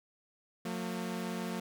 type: tone pair together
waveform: sawtooth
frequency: 180 / 226.8 Hz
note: F#3 / A#3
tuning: -47 / -47 cents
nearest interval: major third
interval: 400 cents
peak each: -34 / -34 dBFS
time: 0.65-1.6 s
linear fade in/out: 5 ms
effects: none